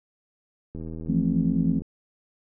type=click train; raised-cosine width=3 ms; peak=-24 dBFS; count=87; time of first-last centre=0.75-1.82 s; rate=80.4 Hz
type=chord; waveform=sine; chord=F major seventh; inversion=third; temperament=equal with one note detuned; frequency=164.81 / 174.61 / 220 / 265.6 Hz; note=E3 / F3 / A3 / C4; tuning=0 / 0 / 0 / +26 cents; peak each=-26 dBFS; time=1.08-1.8 s; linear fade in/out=20 ms
effects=none